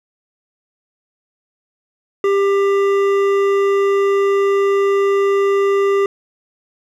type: tone with hard clipping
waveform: sine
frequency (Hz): 396.7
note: G4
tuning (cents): +21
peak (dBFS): -14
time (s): 2.24-6.06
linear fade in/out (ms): 2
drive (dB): 11
effects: none